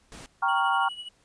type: noise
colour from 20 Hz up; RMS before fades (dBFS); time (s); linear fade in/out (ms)
pink; -44; 0.12-0.26; 0
type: chord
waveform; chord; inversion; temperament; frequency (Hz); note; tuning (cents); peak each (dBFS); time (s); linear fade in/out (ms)
sine; G half-diminished seventh; none; equal; 784 / 932.3 / 1108.7 / 1396.9; G5 / Bb5 / Db6 / F6; 0 / 0 / 0 / 0; -27; 0.42-0.89; 10
type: tone with tremolo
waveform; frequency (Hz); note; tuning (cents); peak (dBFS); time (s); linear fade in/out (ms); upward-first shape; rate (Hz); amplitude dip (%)
triangle; 2930; F#7; -18; -32; 0.48-1.09; 10; triangle; 12; 75
effects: pink hiss -64 dBFS RMS until 1.24 s + resampled to 22050 Hz